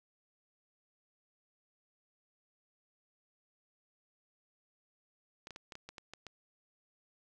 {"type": "clicks", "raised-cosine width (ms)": 0.2, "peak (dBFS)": -29, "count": 9, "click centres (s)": [5.471, 5.507, 5.561, 5.722, 5.754, 5.89, 5.982, 6.136, 6.267], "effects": []}